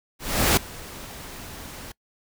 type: noise with ADSR envelope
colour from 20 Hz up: pink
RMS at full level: -17 dBFS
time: 0.19-1.92 s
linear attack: 380 ms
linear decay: 4 ms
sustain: -22 dB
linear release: 5 ms
effects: noise-tail reverb RT60 0.1 s tail -24 dB re dry